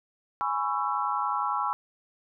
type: chord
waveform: sine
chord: C# minor seventh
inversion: second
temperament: just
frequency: 831.5 / 997.9 / 1108.7 / 1330.5 Hz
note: G#5 / B5 / C#6 / E6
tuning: +2 / +18 / 0 / +16 cents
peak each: -31 dBFS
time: 0.41-1.73 s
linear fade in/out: 0 ms
effects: none